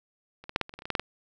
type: clicks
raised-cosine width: 0.3 ms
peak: -30 / -21 / -8 / -11 / -26 / -26 / -25 / -29 / -21 / -11 / -9 / -14 dBFS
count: 12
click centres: 0.44 / 0.494 / 0.561 / 0.613 / 0.694 / 0.739 / 0.79 / 0.821 / 0.855 / 0.903 / 0.952 / 0.996 s
effects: none